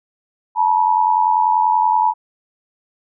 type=tone pair together; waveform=sine; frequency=871.6 / 962 Hz; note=A5 / B5; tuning=-17 / -46 cents; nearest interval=major second; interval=171 cents; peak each=-15 dBFS; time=0.55-2.14 s; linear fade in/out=50 ms; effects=none